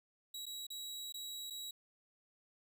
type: tone with dropouts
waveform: sawtooth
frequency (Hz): 3877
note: B7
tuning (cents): -33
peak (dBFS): -40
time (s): 0.34-1.71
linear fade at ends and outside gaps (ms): 5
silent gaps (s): 0.457-0.464 / 0.668-0.702 / 1.124-1.141 / 1.501-1.505
effects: none